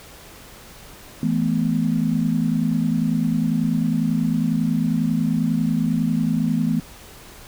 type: chord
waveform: sine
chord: E suspended fourth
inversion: none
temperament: equal with one note detuned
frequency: 164.81 / 216.8 / 246.9 Hz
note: E3 / A3 / B3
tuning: 0 / -25 / 0 cents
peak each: -22 dBFS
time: 1.23-6.8 s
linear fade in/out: 2 ms
effects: pink hiss -43 dBFS RMS until 7.47 s